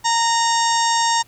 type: harmonic tone with a mistuned harmonic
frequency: 924 Hz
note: A#5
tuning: 16 cents flat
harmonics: 1 / 2 / 3 / 4 / 5 / 6 / 7 / 8 / 9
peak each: -17 / -25 / -31 / -27 / -31 / -25 / -28 / -27 / -38 dBFS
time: 0.04-1.23 s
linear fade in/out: 20 ms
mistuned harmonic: 3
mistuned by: +56 cents
effects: added 118 Hz sine -53 dBFS peak until 1.27 s + pink hiss -53 dBFS RMS until 1.27 s